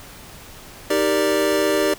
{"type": "chord", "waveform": "square", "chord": "Eb major seventh", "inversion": "none", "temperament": "equal", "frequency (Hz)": [311.1, 392, 466.2, 587.3], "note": ["Eb4", "G4", "Bb4", "D5"], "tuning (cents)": [0, 0, 0, 0], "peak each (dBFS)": [-24, -22, -26, -22], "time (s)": [0.9, 1.94], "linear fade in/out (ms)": 5, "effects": ["pink hiss -41 dBFS RMS until 1.98 s"]}